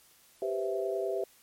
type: chord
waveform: sine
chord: C major seventh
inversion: second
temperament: equal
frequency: 392 / 493.9 / 523.3 / 659.3 Hz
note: G4 / B4 / C5 / E5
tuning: 0 / 0 / 0 / 0 cents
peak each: -32 / -38 / -38 / -34 dBFS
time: 0.42-1.24 s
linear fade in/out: 2 ms
effects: white hiss -61 dBFS RMS until 1.42 s + MP3 64 kbps